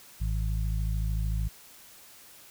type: harmonic tone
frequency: 53.5 Hz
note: A1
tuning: 48 cents flat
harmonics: 1 / 2 / 3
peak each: -27 / -33 / -37 dBFS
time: 0.2-1.49 s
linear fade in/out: 20 ms
effects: white hiss -52 dBFS RMS until 2.5 s